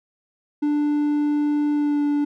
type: tone with pitch glide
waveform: triangle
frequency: 294.8 to 291.1 Hz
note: D4 to D4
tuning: +7 to -15 cents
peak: -16 dBFS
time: 0.62-2.25 s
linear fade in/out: 10 ms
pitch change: -22 cents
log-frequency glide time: 1.73-2.02 s
effects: none